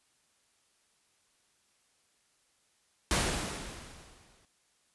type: noise with exponential decay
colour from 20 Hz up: pink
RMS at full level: -26 dBFS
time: 3.11-4.45 s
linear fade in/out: 1 ms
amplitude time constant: 290 ms
effects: white hiss -71 dBFS RMS until 4.94 s + resampled to 24000 Hz